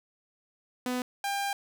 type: tone pair in turn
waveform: sawtooth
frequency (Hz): 250 / 798.5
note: B3 / G5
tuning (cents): +21 / +32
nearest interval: octave + minor sixth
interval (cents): 2011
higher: second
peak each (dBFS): -25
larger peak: neither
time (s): 0.86-1.02 / 1.24-1.53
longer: second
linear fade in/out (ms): 2
effects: none